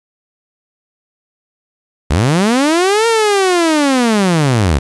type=linear two-way sweep; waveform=sawtooth; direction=up then down; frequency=62.8 to 465.7 to 62.8 Hz; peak=-6 dBFS; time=2.1-4.79 s; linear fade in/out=10 ms; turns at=3.07 s; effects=resampled to 24000 Hz + 7-bit